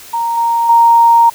sine tone with level steps, 930 Hz, A#5, 4 cents flat, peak -13 / -10 / -4 dBFS, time 0.13-1.3 s, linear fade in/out 10 ms, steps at 0.37 / 0.69 s, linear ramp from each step 5 ms, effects white hiss -35 dBFS RMS until 1.34 s

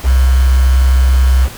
sine tone with quantisation, 64.6 Hz, C2, 21 cents flat, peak -6 dBFS, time 0.03-1.49 s, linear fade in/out 50 ms, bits 4, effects pink hiss -31 dBFS RMS until 1.57 s

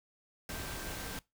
sine tone in noise, 1568 Hz, G6, in tune, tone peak -50 dBFS, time 0.49-1.19 s, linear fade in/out 2 ms, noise pink, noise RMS -41 dBFS, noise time 0.49-1.19 s, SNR -12 dB, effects noise-tail reverb RT60 0.2 s tail -21 dB re dry

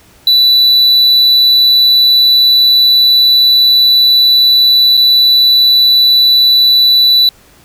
triangle tone with dropouts, 3967 Hz, B7, 7 cents sharp, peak -3 dBFS, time 0.27-7.29 s, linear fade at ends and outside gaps 2 ms, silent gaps 4.97-4.974 s, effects pink hiss -44 dBFS RMS until 7.64 s

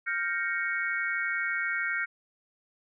sine chord, G half-diminished seventh, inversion third, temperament equal, 1396.9 / 1568 / 1864.7 / 2217 Hz, F6 / G6 / Bb6 / Db7, 0 / 0 / 0 / 0 cents, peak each -33 dBFS, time 0.06-2.06 s, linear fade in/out 20 ms, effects none

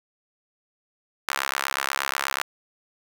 sawtooth tone with high-pass filter, 68.3 Hz, C#2, 25 cents flat, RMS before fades -28 dBFS, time 1.28-2.42 s, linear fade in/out 0 ms, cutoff 1300 Hz, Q 1.6, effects 8-bit

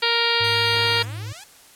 harmonic tone, 467.3 Hz, A#4, 4 cents sharp, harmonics 1 / 2 / 3 / 4 / 5 / 6 / 7 / 8 / 9 / 10, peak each -27 / -27 / -27 / -27 / -27 / -27 / -27 / -27 / -27 / -27 dBFS, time 0.02-1.03 s, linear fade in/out 10 ms
triangle tone with pitch glide, 105.2 to 106.18 Hz, G#2 to G#2, +23 to +39 cents, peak -27 dBFS, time 0.4-1.33 s, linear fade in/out 10 ms, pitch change +16 cents, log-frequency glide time 0.68-1.04 s
5% pulse tone with vibrato, 1864.7 Hz, A#6, in tune, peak -28 dBFS, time 0.44-1.05 s, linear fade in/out 2 ms, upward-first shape square, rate 4.7 Hz, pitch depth 190 cents each way
5% pulse exponential sweep, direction up, 74.1 to 880 Hz, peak -27 dBFS, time 0.72-1.44 s, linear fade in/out 5 ms
effects white hiss -49 dBFS RMS until 1.75 s + low-pass 12000 Hz 12 dB/octave

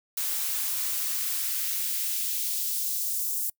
blue noise with high-pass filter sweep, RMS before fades -29 dBFS, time 0.17-3.5 s, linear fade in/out 5 ms, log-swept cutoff 440 to 7600 Hz, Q 0.86, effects noise-tail reverb RT60 0.1 s tail -25 dB re dry

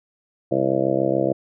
harmonic tone, 66.9 Hz, C2, 39 cents sharp, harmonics 2 / 3 / 4 / 5 / 6 / 7 / 8 / 9 / 10, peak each -29 / -29 / -31 / -23 / -31 / -27 / -24 / -25 / -28 dBFS, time 0.51-1.33 s, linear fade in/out 10 ms, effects none

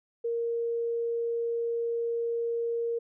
sine tone, 466.2 Hz, A#4, in tune, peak -27 dBFS, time 0.24-2.99 s, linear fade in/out 10 ms, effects none

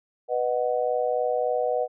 sine chord, B major, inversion none, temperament just, 493.9 / 617.4 / 740.8 Hz, B4 / D#5 / F#5, 0 / -14 / +2 cents, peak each -25 / -27 / -28 dBFS, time 0.28-1.88 s, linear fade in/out 50 ms, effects none

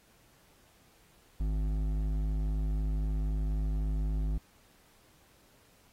sine tone with hard clipping, 51.91 Hz, G#1, in tune, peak -30 dBFS, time 1.4-4.38 s, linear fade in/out 5 ms, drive 10 dB, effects pink hiss -64 dBFS RMS until 5.92 s + AAC 48 kbps

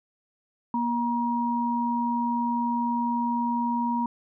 sine tone pair together, 238 / 950 Hz, A#3 / A#5, +36 / +33 cents, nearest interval 2 octaves, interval 2397 cents, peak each -26 dBFS, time 0.74-4.06 s, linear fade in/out 2 ms, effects none

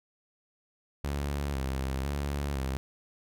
sawtooth tone with vibrato, 68.8 Hz, C#2, 12 cents flat, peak -26 dBFS, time 1.04-2.77 s, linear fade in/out 0 ms, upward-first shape square, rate 0.99 Hz, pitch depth 58 cents each way, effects none

